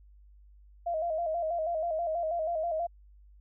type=tone with vibrato; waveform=sine; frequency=659.3 Hz; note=E5; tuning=in tune; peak=-28 dBFS; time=0.86-2.87 s; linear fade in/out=10 ms; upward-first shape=square; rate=6.2 Hz; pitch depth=75 cents each way; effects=added 50 Hz sine -53 dBFS peak until 3.4 s